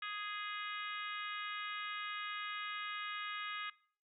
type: harmonic tone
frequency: 415.3 Hz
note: G#4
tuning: in tune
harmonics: 3 / 4 / 5 / 6 / 7 / 8 / 9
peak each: -44 / -46 / -48 / -50 / -51 / -52 / -53 dBFS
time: 0.02-3.7 s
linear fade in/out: 5 ms
effects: noise-tail reverb RT60 0.5 s tail -22 dB re dry